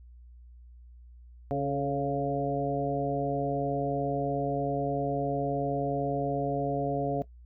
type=harmonic tone with a mistuned harmonic; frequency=139.5 Hz; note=C#3; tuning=11 cents sharp; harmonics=1 / 2 / 3 / 4 / 5; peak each=-33 / -33 / -33 / -33 / -33 dBFS; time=1.51-7.22 s; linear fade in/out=0 ms; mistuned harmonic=3; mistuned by=+39 cents; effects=noise-tail reverb RT60 0.1 s tail -17 dB re dry + added 60 Hz sine -48 dBFS peak until 7.45 s